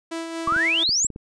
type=tone with tremolo; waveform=sawtooth; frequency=329.6 Hz; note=E4; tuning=in tune; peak=-23 dBFS; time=0.11-0.84 s; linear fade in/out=10 ms; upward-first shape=sine; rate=4.3 Hz; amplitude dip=40%
type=exponential sweep; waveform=sine; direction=up; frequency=1108.7 to 7880 Hz; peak=-18 dBFS; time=0.47-1.07 s; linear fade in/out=5 ms
type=clicks; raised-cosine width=3 ms; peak=-23 dBFS; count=7; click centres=0.476 / 0.523 / 0.564 / 0.892 / 1.047 / 1.103 / 1.161 s
effects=resampled to 22050 Hz